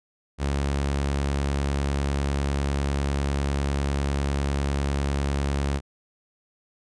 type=tone; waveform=sawtooth; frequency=70 Hz; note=C#2; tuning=18 cents sharp; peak=-19 dBFS; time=0.38-5.81 s; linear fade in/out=50 ms; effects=resampled to 22050 Hz